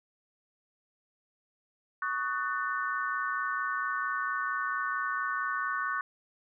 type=chord; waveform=sine; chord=D# half-diminished seventh; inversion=third; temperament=just; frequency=1120.1 / 1244.5 / 1493.4 / 1792.1 Hz; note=C#6 / D#6 / F#6 / A6; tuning=+18 / 0 / +16 / +31 cents; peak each=-33 / -38 / -33 / -38 dBFS; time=2.02-6.01 s; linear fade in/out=2 ms; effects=none